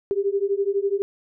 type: beating tone pair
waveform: sine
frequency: 392 / 404 Hz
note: G4 / G#4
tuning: 0 / -48 cents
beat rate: 12 Hz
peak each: -23 dBFS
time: 0.11-1.02 s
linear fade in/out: 0 ms
effects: none